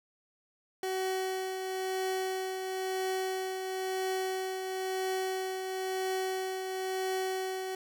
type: tone with tremolo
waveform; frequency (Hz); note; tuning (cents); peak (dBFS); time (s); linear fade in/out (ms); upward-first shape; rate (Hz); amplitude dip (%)
30% pulse; 376.8; F#4; +32; -27; 0.83-7.75; 2; triangle; 0.99; 45
effects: none